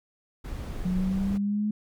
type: noise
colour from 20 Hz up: brown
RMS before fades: -34 dBFS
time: 0.44-1.38 s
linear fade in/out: 10 ms
type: linear sweep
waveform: sine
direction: up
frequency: 180 to 212.7 Hz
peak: -24 dBFS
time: 0.85-1.71 s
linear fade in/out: 5 ms
effects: none